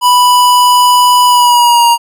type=tone with pitch glide; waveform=square; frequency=987.8 to 942.1 Hz; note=B5 to A#5; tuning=0 to +18 cents; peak=-5 dBFS; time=0.01-1.98 s; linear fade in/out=50 ms; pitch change=-82 cents; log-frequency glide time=1.26-1.87 s; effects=none